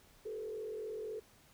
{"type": "tone with frequency modulation", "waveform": "sine", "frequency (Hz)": 435.8, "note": "A4", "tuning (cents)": -17, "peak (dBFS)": -39, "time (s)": [0.25, 1.2], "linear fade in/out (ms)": 10, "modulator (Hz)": 43.9, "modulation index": 0.88, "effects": ["pink hiss -64 dBFS RMS until 1.53 s"]}